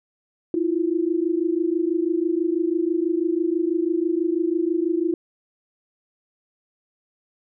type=tone pair together; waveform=sine; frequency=323.9 / 350 Hz; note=E4 / F4; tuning=-30 / +4 cents; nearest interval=minor second; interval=134 cents; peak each=-22 dBFS; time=0.54-5.14 s; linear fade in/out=2 ms; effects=none